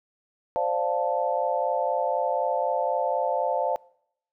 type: chord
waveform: sine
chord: D minor seventh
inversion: third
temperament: equal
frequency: 523.3 / 587.3 / 698.5 / 880 Hz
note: C5 / D5 / F5 / A5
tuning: 0 / 0 / 0 / 0 cents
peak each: -28 dBFS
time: 0.56-3.76 s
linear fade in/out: 0 ms
effects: noise-tail reverb RT60 0.7 s tail -24 dB re dry